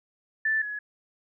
sine tone pair in turn, 1760 / 1688 Hz, A6 / G#6, 0 / +28 cents, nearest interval minor second, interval 72 cents, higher first, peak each -22 / -31 dBFS, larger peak first, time 0.45-0.62 / 0.62-0.79 s, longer neither, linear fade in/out 5 ms, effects none

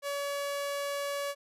sawtooth tone, 567 Hz, C#5, 39 cents sharp, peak -28 dBFS, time 0.02-1.35 s, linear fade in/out 50 ms, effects resampled to 32000 Hz

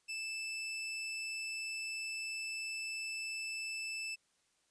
sawtooth tone, 2637 Hz, E7, in tune, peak -35 dBFS, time 0.08-4.16 s, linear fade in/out 20 ms, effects white hiss -75 dBFS RMS until 4.7 s + resampled to 22050 Hz

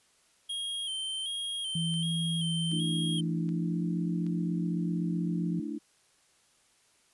square tone with vibrato, 3188 Hz, G7, 28 cents sharp, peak -33 dBFS, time 0.49-3.21 s, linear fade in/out 10 ms, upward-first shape square, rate 1.3 Hz, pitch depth 41 cents each way
sine tone with pitch glide, 164.81 to 172.41 Hz, E3 to F3, 0 to -22 cents, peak -29 dBFS, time 1.75-5.6 s, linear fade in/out 5 ms, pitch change +78 cents, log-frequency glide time 3.19-3.87 s
click train, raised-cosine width 0.2 ms, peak -36 dBFS, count 4, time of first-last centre 1.94-4.266 s, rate 1.29 Hz
sine chord, A suspended fourth, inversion none, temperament equal, 220 / 293.7 / 329.6 Hz, A3 / D4 / E4, 0 / 0 / 0 cents, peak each -38 / -36 / -39 dBFS, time 2.71-5.79 s, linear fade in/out 20 ms
effects white hiss -66 dBFS RMS until 7.13 s + resampled to 24000 Hz

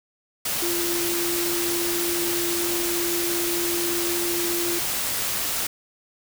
sine tone in noise, 345.1 Hz, F4, 21 cents flat, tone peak -26 dBFS, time 0.62-4.79 s, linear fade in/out 5 ms, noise white, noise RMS -26 dBFS, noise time 0.45-5.67 s, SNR -3 dB, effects none

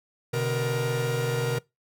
45% pulse tone cluster, 126.3 / 147.1 / 470.8 Hz, B2 / D3 / A#4, +39 / +3 / +17 cents, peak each -28 / -33 / -28 dBFS, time 0.33-1.59 s, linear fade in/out 10 ms, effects noise-tail reverb RT60 0.2 s tail -22 dB re dry

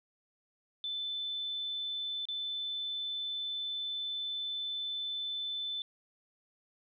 sine tone with dropouts, 3520 Hz, A7, in tune, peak -34 dBFS, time 0.84-5.82 s, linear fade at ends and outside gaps 1 ms, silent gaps 2.254-2.286 s, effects none

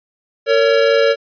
square tone pair together, 457.6 / 562 Hz, A#4 / C#5, -32 / +24 cents, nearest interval major third, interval 356 cents, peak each -14 dBFS, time 0.46-1.16 s, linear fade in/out 50 ms, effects resampled to 11025 Hz

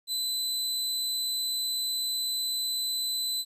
sawtooth tone, 4018 Hz, B7, 29 cents sharp, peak -25 dBFS, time 0.07-3.45 s, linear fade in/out 50 ms, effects resampled to 32000 Hz + 11-bit

